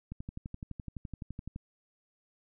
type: click train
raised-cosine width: 5 ms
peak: -27 dBFS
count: 18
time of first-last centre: 0.12-1.561 s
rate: 11.8 Hz
effects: none